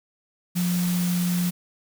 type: tone in noise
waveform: sine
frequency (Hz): 177.1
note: F3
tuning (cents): +24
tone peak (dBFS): -21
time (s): 0.55-1.51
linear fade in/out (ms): 20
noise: white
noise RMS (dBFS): -33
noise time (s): 0.55-1.51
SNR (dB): +9
effects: none